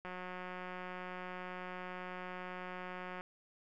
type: click train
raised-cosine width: 0.5 ms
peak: -30 dBFS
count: 576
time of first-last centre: 0.05-3.209 s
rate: 182 Hz
effects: none